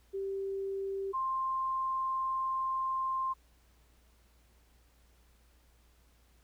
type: tone pair in turn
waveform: sine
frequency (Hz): 390.2 / 1053.2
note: G4 / C6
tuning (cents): -8 / +11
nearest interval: octave + perfect fourth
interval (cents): 1719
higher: second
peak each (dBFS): -33 / -30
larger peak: second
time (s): 0.13-1.13 / 1.13-3.34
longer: second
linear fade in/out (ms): 20
effects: added 59 Hz sine -63 dBFS peak until 6.43 s + pink hiss -69 dBFS RMS until 6.43 s